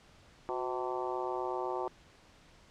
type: harmonic tone with a mistuned harmonic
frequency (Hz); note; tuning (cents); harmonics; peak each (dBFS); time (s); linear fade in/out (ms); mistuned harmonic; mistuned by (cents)
128; C3; -38; 3 / 4 / 5 / 6 / 7 / 8 / 9; -37 / -41 / -42 / -41 / -39 / -45 / -44; 0.49-1.88; 0; 3; -76
effects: pink hiss -60 dBFS RMS until 2.7 s + low-pass 6000 Hz 12 dB/octave